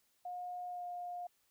sine tone with pitch glide, 717 to 709.2 Hz, F5 to F5, +45 to +26 cents, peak -40 dBFS, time 0.25-1.27 s, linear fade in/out 5 ms, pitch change -19 cents, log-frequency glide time 0.68-0.85 s, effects white hiss -75 dBFS RMS until 1.5 s

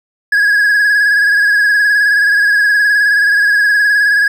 triangle tone with vibrato, 1661 Hz, G#6, in tune, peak -6 dBFS, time 0.32-4.28 s, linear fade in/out 5 ms, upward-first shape sine, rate 19 Hz, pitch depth 46 cents each way, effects none

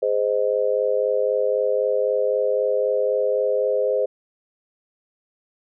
sine chord, Ab major, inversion none, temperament just, 415.3 / 519.1 / 623 Hz, Ab4 / C5 / Eb5, 0 / -14 / +2 cents, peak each -24 / -20 / -25 dBFS, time 0.02-4.06 s, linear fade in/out 10 ms, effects none

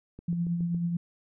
click train, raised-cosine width 3 ms, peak -30 dBFS, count 5, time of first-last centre 0.19-0.746 s, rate 7.19 Hz
sine tone with tremolo, 171.5 Hz, F3, 31 cents flat, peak -24 dBFS, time 0.28-0.97 s, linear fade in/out 5 ms, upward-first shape triangle, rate 9.2 Hz, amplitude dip 45%
effects none

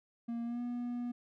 triangle tone with pitch glide, 233.9 to 242.3 Hz, A#3 to B3, +6 to -33 cents, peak -33 dBFS, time 0.28-1.12 s, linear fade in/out 10 ms, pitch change +61 cents, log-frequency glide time 0.44-0.61 s, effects none

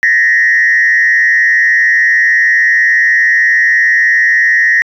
sine tone with frequency modulation, 1864.7 Hz, A#6, in tune, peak -5 dBFS, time 0.03-4.82 s, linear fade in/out 0 ms, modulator 123 Hz, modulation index 0.85, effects tanh soft clip ceiling -2 dBFS

